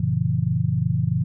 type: chord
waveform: sine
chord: F# dominant seventh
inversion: none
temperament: just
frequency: 92.5 / 115.62 / 138.75 / 166.5 Hz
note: F#2 / A#2 / C#3 / E3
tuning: 0 / -14 / +2 / +18 cents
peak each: -28 / -23 / -24 / -24 dBFS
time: 0-1.24 s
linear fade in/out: 5 ms
effects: none